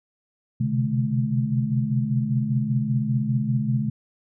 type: tone cluster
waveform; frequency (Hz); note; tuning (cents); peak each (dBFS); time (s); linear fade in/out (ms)
sine; 127.3 / 132.4 / 147.6 / 213.7; C3 / C3 / D3 / G#3; -47 / +21 / +9 / +50; -25 / -26 / -28 / -25; 0.6-3.9; 10
effects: none